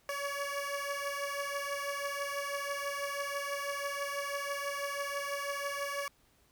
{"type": "beating tone pair", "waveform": "15% pulse", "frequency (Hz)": [563, 569.1], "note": ["C#5", "C#5"], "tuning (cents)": [27, 45], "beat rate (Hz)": 6.1, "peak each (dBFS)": [-30, -33], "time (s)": [0.09, 6.08], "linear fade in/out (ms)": 2, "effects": ["pink hiss -68 dBFS RMS until 6.51 s"]}